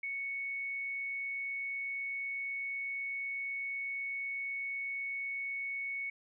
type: tone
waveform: sine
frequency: 2218 Hz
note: C#7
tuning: in tune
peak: -35 dBFS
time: 0.03-6.1 s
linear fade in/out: 5 ms
effects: none